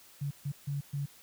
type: tone bursts at uneven times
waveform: sine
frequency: 141.8 Hz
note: C#3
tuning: 40 cents sharp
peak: -31 dBFS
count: 4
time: 0.21-0.31 / 0.45-0.52 / 0.67-0.81 / 0.93-1.06 s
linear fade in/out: 10 ms
effects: white hiss -57 dBFS RMS until 1.22 s